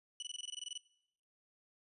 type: tone bursts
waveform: sawtooth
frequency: 2960 Hz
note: F#7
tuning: in tune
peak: -37 dBFS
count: 13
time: 0.2-0.777 s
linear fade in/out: 2 ms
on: 25 ms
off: 21 ms
effects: noise-tail reverb RT60 0.7 s tail -20 dB re dry + resampled to 24000 Hz